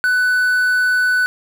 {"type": "tone with quantisation", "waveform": "triangle", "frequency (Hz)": 1494, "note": "F#6", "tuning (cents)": 16, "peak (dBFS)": -11, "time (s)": [0.04, 1.26], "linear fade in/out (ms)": 0, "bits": 6, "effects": []}